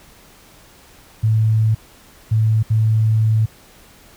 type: tone bursts at uneven times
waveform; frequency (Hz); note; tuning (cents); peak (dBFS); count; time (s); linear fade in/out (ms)
sine; 110; A2; 0; -12; 3; 1.23-1.75 / 2.31-2.63 / 2.7-3.46; 10
effects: pink hiss -47 dBFS RMS until 4.16 s